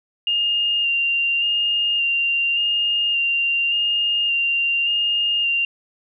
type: tone with vibrato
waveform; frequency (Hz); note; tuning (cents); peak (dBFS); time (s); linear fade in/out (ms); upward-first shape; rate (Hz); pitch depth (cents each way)
sine; 2804; F7; +6; -17; 0.27-5.65; 2; square; 0.87; 17
effects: none